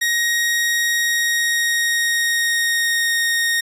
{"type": "tone with pitch glide", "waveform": "sawtooth", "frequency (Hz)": [1880, 1858.4], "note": ["A#6", "A#6"], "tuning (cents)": [14, -6], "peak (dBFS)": -13, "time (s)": [0.01, 3.61], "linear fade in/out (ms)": 10, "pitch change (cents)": -20, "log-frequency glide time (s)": [0.97, 3.13], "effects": ["resampled to 32000 Hz"]}